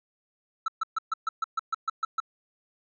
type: tone bursts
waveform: triangle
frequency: 1318.5 Hz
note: E6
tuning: in tune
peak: -22 dBFS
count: 11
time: 0.66-2.202 s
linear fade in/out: 5 ms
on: 22 ms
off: 130 ms
effects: resampled to 16000 Hz